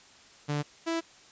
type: tone pair in turn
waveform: sawtooth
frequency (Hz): 146.83 / 330.4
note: D3 / E4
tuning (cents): 0 / +4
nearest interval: octave + major second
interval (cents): 1404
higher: second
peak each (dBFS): -24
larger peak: neither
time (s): 0.48-0.63 / 0.86-1.01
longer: neither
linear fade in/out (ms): 20
effects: white hiss -55 dBFS RMS until 1.31 s + resampled to 16000 Hz